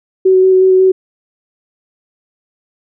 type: tone with vibrato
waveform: sine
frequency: 375.3 Hz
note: F#4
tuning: 25 cents sharp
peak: -5 dBFS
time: 0.25-0.92 s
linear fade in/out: 10 ms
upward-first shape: square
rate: 5.5 Hz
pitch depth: 9 cents each way
effects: none